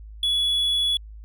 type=tone; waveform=triangle; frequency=3393 Hz; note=G#7; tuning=36 cents sharp; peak=-18 dBFS; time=0.23-0.97 s; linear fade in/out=2 ms; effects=added 53 Hz sine -38 dBFS peak until 1.24 s